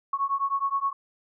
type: beating tone pair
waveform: sine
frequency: 1100 / 1109.6 Hz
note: C#6 / C#6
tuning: -14 / +1 cents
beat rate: 9.6 Hz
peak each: -27 dBFS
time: 0.13-0.93 s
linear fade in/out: 5 ms
effects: none